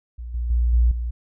sine tone with level steps, 59.3 Hz, A#1, 30 cents sharp, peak -30 / -22 / -16 / -13 / -23 dBFS, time 0.18-1.11 s, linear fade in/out 10 ms, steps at 0.34 / 0.5 / 0.73 / 0.91 s, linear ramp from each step 5 ms, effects none

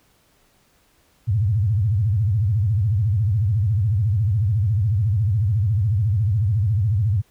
sine tone with vibrato, 103.83 Hz, G#2, in tune, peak -16 dBFS, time 1.27-7.22 s, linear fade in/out 20 ms, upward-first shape sine, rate 14 Hz, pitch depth 240 cents each way, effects pink hiss -60 dBFS RMS until 7.3 s

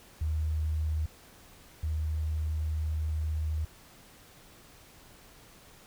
sine tone pair in turn, 77.78 / 77.78 Hz, D#2 / D#2, 0 / 0 cents, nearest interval unison, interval 0 cents, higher neither, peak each -27 / -28 dBFS, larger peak first, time 0.21-1.06 / 1.83-3.65 s, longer second, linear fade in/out 5 ms, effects pink hiss -55 dBFS RMS until 5.86 s

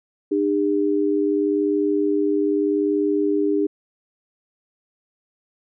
sine tone pair together, 302.2 / 403 Hz, D4 / G4, +50 / +48 cents, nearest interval perfect fourth, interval 498 cents, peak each -20 dBFS, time 0.31-3.67 s, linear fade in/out 10 ms, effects none

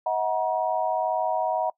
sine tone cluster, 637 / 739 / 953 Hz, D#5 / F#5 / A#5, +41 / -2 / +38 cents, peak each -27 / -26 / -27 dBFS, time 0.06-1.7 s, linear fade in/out 5 ms, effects noise-tail reverb RT60 0.1 s tail -22 dB re dry

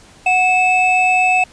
triangle tone pair together, 738 / 2615 Hz, F#5 / E7, -5 / -15 cents, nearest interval octave + minor seventh, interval 2190 cents, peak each -12 dBFS, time 0.26-1.44 s, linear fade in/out 5 ms, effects pink hiss -45 dBFS RMS until 1.52 s + resampled to 22050 Hz

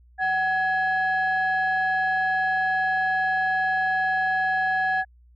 sine tone pair together, 755 / 1677.4 Hz, F#5 / G#6, +35 / +17 cents, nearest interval octave + major second, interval 1382 cents, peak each -22 dBFS, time 0.18-5.05 s, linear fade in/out 50 ms, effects tanh soft clip ceiling -16 dBFS + added 60 Hz sine -51 dBFS peak until 5.35 s

